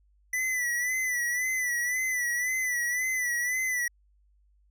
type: tone with vibrato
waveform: square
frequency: 1980 Hz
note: B6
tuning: 4 cents sharp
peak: -27 dBFS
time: 0.33-3.88 s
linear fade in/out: 5 ms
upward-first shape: sine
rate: 1.9 Hz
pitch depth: 62 cents each way
effects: added 50 Hz sine -61 dBFS peak until 4.7 s